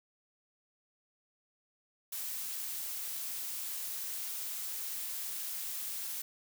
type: noise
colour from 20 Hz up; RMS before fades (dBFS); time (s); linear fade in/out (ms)
blue; -39; 2.12-6.22; 5
effects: none